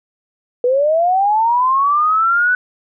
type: linear sweep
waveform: sine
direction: up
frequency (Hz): 480.4 to 1500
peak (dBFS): -11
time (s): 0.64-2.55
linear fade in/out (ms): 2
effects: none